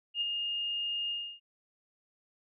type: tone with ADSR envelope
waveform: sine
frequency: 2834 Hz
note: F7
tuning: 25 cents sharp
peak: -27 dBFS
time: 0.14-1.4 s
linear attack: 70 ms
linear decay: 24 ms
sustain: -4 dB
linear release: 300 ms
effects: none